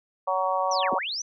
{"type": "harmonic tone", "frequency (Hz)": 187.2, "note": "F#3", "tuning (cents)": 20, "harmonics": [3, 4, 5, 6], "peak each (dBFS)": [-28, -28, -28, -28], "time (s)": [0.27, 0.99], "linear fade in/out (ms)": 10}
{"type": "linear two-way sweep", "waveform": "sine", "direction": "down then up", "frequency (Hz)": [6140, 175.6, 6140], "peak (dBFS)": -28, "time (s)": [0.71, 1.22], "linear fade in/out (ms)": 5, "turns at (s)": 0.93}
{"type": "tone with exponential decay", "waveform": "sine", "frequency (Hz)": 1760, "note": "A6", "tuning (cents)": 0, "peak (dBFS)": -34, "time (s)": [0.83, 0.94], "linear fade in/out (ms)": 0, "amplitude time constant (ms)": 23}
{"effects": []}